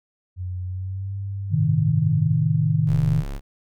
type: tone with pitch glide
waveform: sine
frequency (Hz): 91 to 98.66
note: F#2 to G2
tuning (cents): -28 to +12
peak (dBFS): -26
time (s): 0.36-2.36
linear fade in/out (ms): 50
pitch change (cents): +140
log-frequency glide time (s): 0.64-1.15
type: chord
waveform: sine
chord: A diminished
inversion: none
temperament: equal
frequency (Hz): 110 / 130.81 / 155.56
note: A2 / C3 / Eb3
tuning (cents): 0 / 0 / 0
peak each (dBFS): -23 / -24 / -19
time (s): 1.5-3.24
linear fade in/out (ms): 50
type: tone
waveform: square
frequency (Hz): 34.69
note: C#1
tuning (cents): +2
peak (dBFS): -28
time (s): 2.86-3.41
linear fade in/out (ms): 50
effects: none